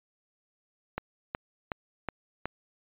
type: click train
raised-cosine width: 0.5 ms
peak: -16 dBFS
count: 5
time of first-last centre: 0.98-2.456 s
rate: 2.71 Hz
effects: resampled to 8000 Hz